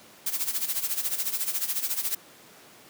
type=noise with tremolo; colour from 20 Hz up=blue; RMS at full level=-26 dBFS; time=0.26-2.15 s; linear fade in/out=5 ms; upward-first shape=sine; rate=14 Hz; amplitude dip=75%; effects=pink hiss -51 dBFS RMS until 2.89 s + high-pass 200 Hz 12 dB/octave